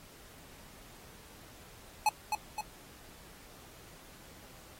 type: tone with echo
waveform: square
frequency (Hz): 851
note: G#5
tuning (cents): +42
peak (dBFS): -24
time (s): 2.06-2.09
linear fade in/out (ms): 2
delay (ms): 260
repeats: 2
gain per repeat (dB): -5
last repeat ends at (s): 2.61
effects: pink hiss -55 dBFS RMS until 4.79 s + AAC 48 kbps